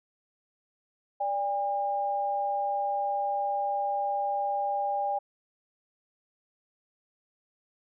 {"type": "tone pair together", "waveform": "sine", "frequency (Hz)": [584, 807], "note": ["D5", "G#5"], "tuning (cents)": [-10, -50], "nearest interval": "tritone", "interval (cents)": 560, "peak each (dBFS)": [-33, -27], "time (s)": [1.2, 5.19], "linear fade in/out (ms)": 10, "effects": []}